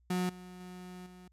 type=tone with level steps; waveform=35% pulse; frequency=181.4 Hz; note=F#3; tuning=34 cents flat; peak=-28 / -45 / -43 / -49 dBFS; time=0.1-1.28 s; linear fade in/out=5 ms; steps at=0.29 / 0.6 / 1.06 s; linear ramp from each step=5 ms; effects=added 60 Hz sine -64 dBFS peak until 1.32 s + resampled to 32000 Hz